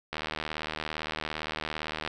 click train, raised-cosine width 0.3 ms, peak -16 dBFS, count 152, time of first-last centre 0.13-2.076 s, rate 77.6 Hz, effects none

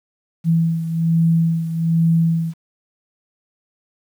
sine beating tone pair, 164.7 / 165.9 Hz, E3 / E3, -1 / +11 cents, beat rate 1.2 Hz, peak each -15 / -21 dBFS, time 0.44-2.54 s, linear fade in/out 50 ms, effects 8-bit

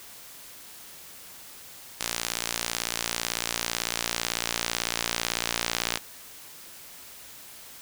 sawtooth tone with band-pass filter sweep, 58 Hz, A#1, 8 cents flat, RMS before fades -31 dBFS, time 2-5.98 s, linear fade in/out 10 ms, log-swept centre 7500 to 5000 Hz, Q 0.7, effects white hiss -46 dBFS RMS until 7.81 s

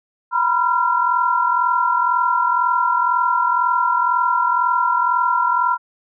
sine tone cluster, 964 / 1006 / 1374 Hz, B5 / B5 / F6, -42 / +32 / -29 cents, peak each -19 dBFS, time 0.31-5.78 s, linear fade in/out 50 ms, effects none

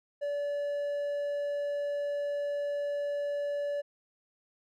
triangle tone, 576 Hz, D5, 34 cents flat, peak -28 dBFS, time 0.21-3.82 s, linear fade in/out 20 ms, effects none

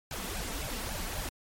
pink noise with flanger, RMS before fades -36 dBFS, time 0.11-1.29 s, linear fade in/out 2 ms, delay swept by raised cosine 1.2 to 4.6 ms, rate 3.7 Hz, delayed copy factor +0.9, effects MP3 64 kbps

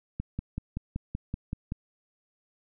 click train, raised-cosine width 5 ms, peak -19 dBFS, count 9, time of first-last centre 0.2-1.721 s, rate 5.26 Hz, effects none

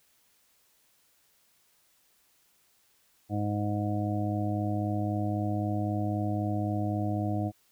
harmonic tone, 103.83 Hz, G#2, in tune, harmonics 1 / 2 / 3 / 5 / 6 / 7, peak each -30 / -34 / -33 / -44 / -39 / -37 dBFS, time 3.29-7.52 s, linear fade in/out 50 ms, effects white hiss -67 dBFS RMS until 7.71 s

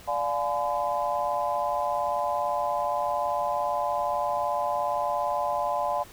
sine chord, D diminished seventh, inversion none, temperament just, 587.3 / 704.8 / 845.8 / 1014.9 Hz, D5 / F5 / Ab5 / Cb6, 0 / +16 / +31 / +47 cents, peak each -30 dBFS, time 0.07-6.04 s, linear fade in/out 20 ms, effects pink hiss -49 dBFS RMS until 6.12 s

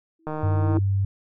sine tone with exponential growth, 324.8 Hz, E4, 26 cents flat, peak -21 dBFS, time 0.19-0.79 s, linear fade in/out 5 ms, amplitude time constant 130 ms
click train, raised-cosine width 1 ms, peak -17 dBFS, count 78, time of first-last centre 0.27-0.77 s, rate 154 Hz
sine tone, 98 Hz, G2, in tune, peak -19 dBFS, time 0.43-1.05 s, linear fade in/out 5 ms
effects none

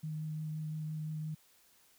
sine tone with vibrato, 155.1 Hz, D#3, 5 cents flat, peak -36 dBFS, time 0.03-1.35 s, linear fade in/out 10 ms, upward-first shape triangle, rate 5.8 Hz, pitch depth 14 cents each way, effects white hiss -66 dBFS RMS until 1.98 s

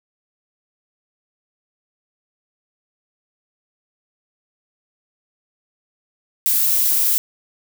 violet noise, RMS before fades -17 dBFS, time 6.46-7.18 s, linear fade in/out 0 ms, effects none

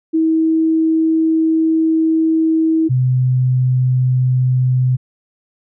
sine tone pair in turn, 321.3 / 127.51 Hz, E4 / C3, -44 / -44 cents, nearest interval octave + major third, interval 1600 cents, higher first, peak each -11 / -11 dBFS, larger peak neither, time 0.13-2.89 / 2.89-4.97 s, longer first, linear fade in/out 20 ms, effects none

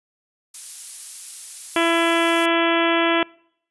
violet noise, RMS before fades -30 dBFS, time 0.54-2.46 s, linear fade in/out 5 ms
harmonic tone, 334.6 Hz, E4, 26 cents sharp, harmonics 1 / 2 / 3 / 4 / 5 / 6 / 7 / 8 / 9 / 10, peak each -20 / -23 / -25 / -26 / -27 / -28 / -28 / -29 / -30 / -30 dBFS, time 1.76-3.23 s, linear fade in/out 2 ms
effects noise-tail reverb RT60 0.7 s tail -26 dB re dry + resampled to 24000 Hz

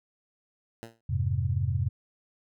10% pulse tone with exponential decay, 114.6 Hz, A#2, 29 cents flat, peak -28 dBFS, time 0.83-1.01 s, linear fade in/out 0 ms, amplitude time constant 37 ms
sine chord, F minor, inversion none, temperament equal, 87.31 / 103.83 / 130.81 Hz, F2 / Ab2 / C3, 0 / 0 / 0 cents, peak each -29 dBFS, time 1.09-1.89 s, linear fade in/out 10 ms
effects none

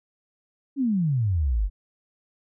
sine exponential sweep, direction down, 289.9 to 43.53 Hz, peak -20 dBFS, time 0.76-1.7 s, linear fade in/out 50 ms, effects none

